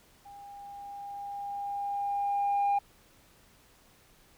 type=tone with level ramp; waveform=sine; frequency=806 Hz; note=G5; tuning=48 cents sharp; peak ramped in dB=-46 to -21 dBFS; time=0.25-2.79 s; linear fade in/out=10 ms; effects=tanh soft clip ceiling -22 dBFS + pink hiss -61 dBFS RMS until 4.37 s